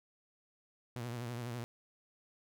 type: tone with vibrato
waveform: sawtooth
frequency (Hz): 119.9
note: A#2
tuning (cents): +49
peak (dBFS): -35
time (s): 0.96-1.64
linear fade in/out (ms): 0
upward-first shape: triangle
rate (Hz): 12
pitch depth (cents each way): 77
effects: none